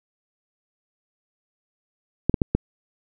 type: clicks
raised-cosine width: 3 ms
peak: -5 dBFS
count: 4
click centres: 2.296 / 2.342 / 2.418 / 2.55 s
effects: none